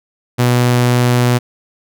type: tone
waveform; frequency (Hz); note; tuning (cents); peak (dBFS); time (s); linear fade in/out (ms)
sawtooth; 122.7; B2; -11; -6; 0.38-1.39; 20
effects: none